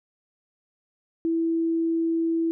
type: tone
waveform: sine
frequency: 329.6 Hz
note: E4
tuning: in tune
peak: -21 dBFS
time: 1.25-2.51 s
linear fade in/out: 0 ms
effects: none